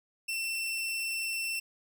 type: tone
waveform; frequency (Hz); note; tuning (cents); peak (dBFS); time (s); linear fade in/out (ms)
sawtooth; 2691; E7; +35; -28; 0.28-1.6; 10
effects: none